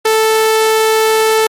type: tone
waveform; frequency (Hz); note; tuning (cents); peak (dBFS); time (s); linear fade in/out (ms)
sawtooth; 440; A4; 0; -5; 0.05-1.47; 5
effects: MP3 64 kbps